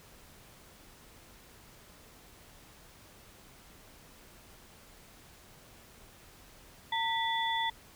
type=tone cluster; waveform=sine; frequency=910 / 1962 / 3453 Hz; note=A#5 / B6 / A7; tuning=-42 / -12 / -33 cents; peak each=-31 / -35 / -35 dBFS; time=6.92-7.7 s; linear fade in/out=5 ms; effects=pink hiss -56 dBFS RMS until 7.95 s